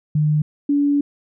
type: tone pair in turn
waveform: sine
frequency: 151.4 / 286.5 Hz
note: D#3 / D4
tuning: -47 / -43 cents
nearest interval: major seventh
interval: 1104 cents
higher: second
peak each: -14 dBFS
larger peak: neither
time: 0.15-0.42 / 0.69-1.01 s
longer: second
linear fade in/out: 5 ms
effects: none